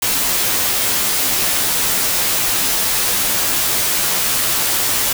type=noise with comb filter; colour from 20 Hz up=white; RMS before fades=-17 dBFS; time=0.02-5.13 s; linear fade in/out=5 ms; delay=13 ms; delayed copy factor=-0.65; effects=none